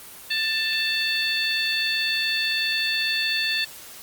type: harmonic tone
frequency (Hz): 886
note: A5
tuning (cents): +12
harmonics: 2 / 3 / 4 / 5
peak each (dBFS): -27 / -27 / -27 / -27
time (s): 0.3-3.65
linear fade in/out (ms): 10
effects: white hiss -42 dBFS RMS until 4.02 s + Opus 24 kbps